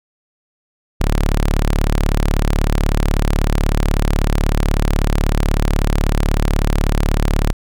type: tone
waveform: sawtooth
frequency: 36.22 Hz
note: D1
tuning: 23 cents flat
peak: -9 dBFS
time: 1-7.53 s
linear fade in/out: 10 ms
effects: none